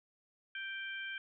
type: harmonic tone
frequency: 784 Hz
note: G5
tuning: in tune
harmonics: 2 / 3 / 4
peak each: -41 / -45 / -47 dBFS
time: 0.55-1.18 s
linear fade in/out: 2 ms
effects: none